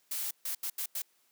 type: noise bursts at uneven times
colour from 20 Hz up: blue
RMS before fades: -35 dBFS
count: 5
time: 0.11-0.31 / 0.45-0.55 / 0.63-0.7 / 0.78-0.86 / 0.95-1.02 s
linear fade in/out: 5 ms
effects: white hiss -70 dBFS RMS until 1.31 s + high-pass 200 Hz 12 dB/octave